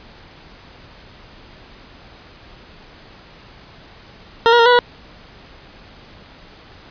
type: tone with pitch steps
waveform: 20% pulse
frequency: 461.2 / 476.9 / 463.4 / 491.1 / 485.2 Hz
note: A#4 / A#4 / A#4 / B4 / B4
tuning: -19 / +39 / -10 / -10 / -31 cents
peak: -4 dBFS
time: 4.46-4.79 s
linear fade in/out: 0 ms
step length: 66 ms
effects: pink hiss -43 dBFS RMS until 6.9 s + resampled to 11025 Hz